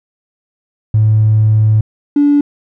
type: tone pair in turn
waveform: triangle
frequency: 108.2 / 288.9 Hz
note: A2 / D4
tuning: -29 / -28 cents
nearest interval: octave + perfect fourth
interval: 1701 cents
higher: second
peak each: -3 dBFS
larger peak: neither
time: 0.94-1.81 / 2.16-2.41 s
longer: first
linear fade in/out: 5 ms
effects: tanh soft clip ceiling -4 dBFS